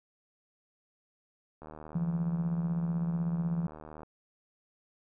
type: click train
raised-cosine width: 1 ms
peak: -32 dBFS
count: 187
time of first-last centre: 1.62-4.032 s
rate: 77.1 Hz
type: tone with tremolo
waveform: sine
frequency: 169.6 Hz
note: E3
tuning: 50 cents sharp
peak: -26 dBFS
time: 1.95-3.67 s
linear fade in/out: 5 ms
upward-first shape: sine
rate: 16 Hz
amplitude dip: 50%
effects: none

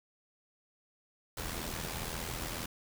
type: noise with amplitude modulation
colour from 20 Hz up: pink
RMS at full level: -36 dBFS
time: 1.37-2.66 s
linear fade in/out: 5 ms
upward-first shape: sine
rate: 81.9 Hz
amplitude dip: 60%
effects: none

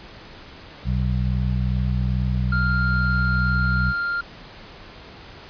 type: harmonic tone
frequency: 62.4 Hz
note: B1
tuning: 19 cents sharp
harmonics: 1 / 2 / 3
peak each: -22 / -23 / -27 dBFS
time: 0.84-3.94 s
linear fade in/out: 50 ms
type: tone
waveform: triangle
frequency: 1396.9 Hz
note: F6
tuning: in tune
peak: -20 dBFS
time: 2.52-4.21 s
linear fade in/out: 5 ms
effects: pink hiss -42 dBFS RMS until 5.49 s + resampled to 11025 Hz

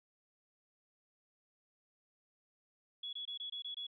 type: tone bursts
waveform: sine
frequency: 3374 Hz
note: G#7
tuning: 27 cents sharp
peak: -40 dBFS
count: 7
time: 3.03-3.868 s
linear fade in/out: 5 ms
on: 100 ms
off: 23 ms
effects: none

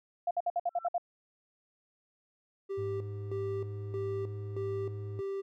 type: tone bursts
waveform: sine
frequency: 698.5 Hz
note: F5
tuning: in tune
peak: -27 dBFS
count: 8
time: 0.27-0.981 s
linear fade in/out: 5 ms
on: 39 ms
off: 57 ms
type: tone with exponential growth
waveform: sine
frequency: 1342 Hz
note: E6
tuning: 31 cents sharp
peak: -37 dBFS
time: 0.68-0.87 s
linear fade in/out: 2 ms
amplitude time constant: 40 ms
type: tone with tremolo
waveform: triangle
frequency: 392 Hz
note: G4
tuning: in tune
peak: -31 dBFS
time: 2.69-5.42 s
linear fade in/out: 20 ms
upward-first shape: square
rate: 1.6 Hz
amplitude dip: 75%
type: tone with pitch glide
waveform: triangle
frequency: 103.83 to 104.49 Hz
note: G#2 to G#2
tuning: 0 to +11 cents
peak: -35 dBFS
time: 2.77-5.21 s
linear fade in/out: 20 ms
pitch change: +11 cents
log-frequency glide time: 3.21-4.18 s
effects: none

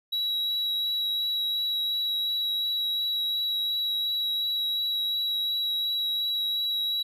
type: tone with vibrato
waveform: triangle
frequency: 3886 Hz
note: B7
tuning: 29 cents flat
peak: -24 dBFS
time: 0.12-7.03 s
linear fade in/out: 10 ms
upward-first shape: triangle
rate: 2.8 Hz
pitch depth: 11 cents each way
effects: none

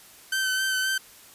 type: tone with vibrato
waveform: sawtooth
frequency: 1537 Hz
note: G6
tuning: 35 cents flat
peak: -20 dBFS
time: 0.32-0.98 s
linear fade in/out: 5 ms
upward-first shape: sine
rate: 3.8 Hz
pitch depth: 20 cents each way
effects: white hiss -50 dBFS RMS until 1.34 s + resampled to 32000 Hz

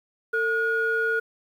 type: tone pair together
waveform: sine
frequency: 449.5 / 1442 Hz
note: A4 / F#6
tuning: +37 / -45 cents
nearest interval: octave + minor sixth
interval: 2018 cents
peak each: -25 / -22 dBFS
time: 0.33-1.2 s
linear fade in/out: 10 ms
effects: tanh soft clip ceiling -15 dBFS + 9-bit

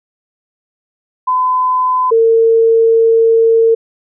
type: tone pair in turn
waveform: sine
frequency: 1014 / 454 Hz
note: B5 / A#4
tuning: +45 / -46 cents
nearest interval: octave + major second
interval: 1391 cents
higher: first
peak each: -10 / -6 dBFS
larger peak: second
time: 1.27-2.11 / 2.11-3.75 s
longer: second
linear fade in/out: 10 ms
effects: none

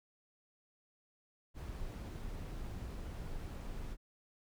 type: noise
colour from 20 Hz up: brown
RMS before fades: -43 dBFS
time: 1.54-3.97 s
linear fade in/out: 50 ms
effects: none

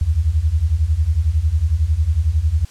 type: beating tone pair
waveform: sine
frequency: 72.2 / 83.2 Hz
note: D2 / E2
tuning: -29 / +17 cents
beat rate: 11 Hz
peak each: -18 / -16 dBFS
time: 0.01-2.65 s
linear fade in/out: 5 ms
effects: white hiss -46 dBFS RMS until 2.7 s + low-pass 8000 Hz 12 dB/octave

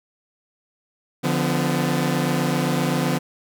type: chord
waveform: sawtooth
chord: B diminished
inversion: first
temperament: equal with one note detuned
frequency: 146.83 / 174.61 / 251.8 Hz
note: D3 / F3 / B3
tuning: 0 / 0 / +34 cents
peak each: -20 dBFS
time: 1.23-3.19 s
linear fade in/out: 20 ms
effects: none

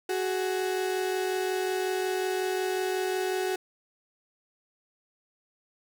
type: tone pair together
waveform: 35% pulse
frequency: 371.8 / 417.3 Hz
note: F#4 / G#4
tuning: +8 / +8 cents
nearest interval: major second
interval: 200 cents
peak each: -26 / -32 dBFS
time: 0.09-3.56 s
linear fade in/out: 5 ms
effects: none

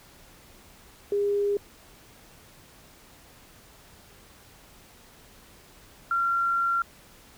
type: tone pair in turn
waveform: sine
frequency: 406.1 / 1373.9 Hz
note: G#4 / F6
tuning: -39 / -29 cents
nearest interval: octave + major sixth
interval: 2110 cents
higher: second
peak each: -22 dBFS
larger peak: neither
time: 1.12-1.57 / 6.11-6.82 s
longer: second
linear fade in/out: 2 ms
effects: pink hiss -53 dBFS RMS until 7.37 s

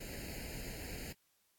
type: noise with comb filter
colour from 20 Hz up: pink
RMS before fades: -45 dBFS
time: 0-1.13 s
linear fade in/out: 10 ms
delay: 0.43 ms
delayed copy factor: +0.85
effects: white hiss -75 dBFS RMS until 1.58 s + AAC 64 kbps

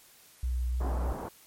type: tone with vibrato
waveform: sine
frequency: 61.74 Hz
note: B1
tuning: in tune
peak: -27 dBFS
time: 0.43-1.13 s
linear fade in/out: 5 ms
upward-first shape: sine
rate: 3.4 Hz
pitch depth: 10 cents each way
type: low-pass noise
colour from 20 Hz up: white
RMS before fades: -38 dBFS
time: 0.8-1.29 s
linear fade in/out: 10 ms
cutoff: 1000 Hz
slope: 24 dB/octave
effects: white hiss -57 dBFS RMS until 1.46 s + MP3 64 kbps

